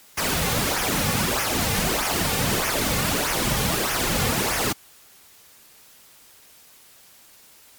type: noise with flanger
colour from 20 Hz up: pink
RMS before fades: -23 dBFS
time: 0.17-4.73 s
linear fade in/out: 10 ms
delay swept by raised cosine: 0.24 to 3.14 ms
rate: 1.6 Hz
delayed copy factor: -0.65
effects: white hiss -51 dBFS RMS until 7.78 s + MP3 96 kbps